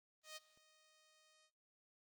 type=tone with ADSR envelope; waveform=5% pulse; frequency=622.3 Hz; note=D#5; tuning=in tune; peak=-37 dBFS; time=0.23-1.51 s; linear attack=130 ms; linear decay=29 ms; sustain=-22 dB; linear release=66 ms; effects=noise-tail reverb RT60 0.6 s tail -24 dB re dry + Opus 24 kbps

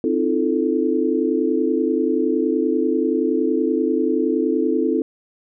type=chord; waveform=sine; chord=F dominant seventh; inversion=second; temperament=equal with one note detuned; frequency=261.6 / 311.1 / 341.6 / 440 Hz; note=C4 / Eb4 / F4 / A4; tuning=0 / 0 / -38 / 0 cents; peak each=-22 dBFS; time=0.04-5.02 s; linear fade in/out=2 ms; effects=none

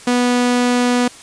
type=tone; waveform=sawtooth; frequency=245.4 Hz; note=B3; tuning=11 cents flat; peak=-9 dBFS; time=0.07-1.08 s; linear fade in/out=5 ms; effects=white hiss -39 dBFS RMS until 1.22 s + resampled to 22050 Hz

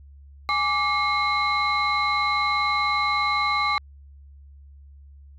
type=tone cluster; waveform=sine; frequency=830 / 1167 / 2155 / 4018 Hz; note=G#5 / D6 / C#7 / B7; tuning=-1 / -11 / -49 / +29 cents; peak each=-28 / -22 / -25 / -29 dBFS; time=0.49-3.78 s; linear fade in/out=0 ms; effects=tanh soft clip ceiling -12 dBFS + added 70 Hz sine -44 dBFS peak until 5.38 s

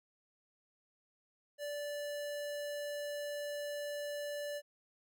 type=tone; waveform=square; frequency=583 Hz; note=D5; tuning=13 cents flat; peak=-39 dBFS; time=1.58-4.62 s; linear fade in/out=50 ms; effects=none

